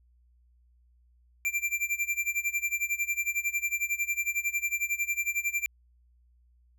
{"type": "tone with tremolo", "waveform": "square", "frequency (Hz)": 2361, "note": "D7", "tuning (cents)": 9, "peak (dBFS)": -25, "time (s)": [1.45, 5.66], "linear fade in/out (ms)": 0, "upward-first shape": "sine", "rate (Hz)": 11, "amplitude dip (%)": 90, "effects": ["added 60 Hz sine -60 dBFS peak until 6.78 s"]}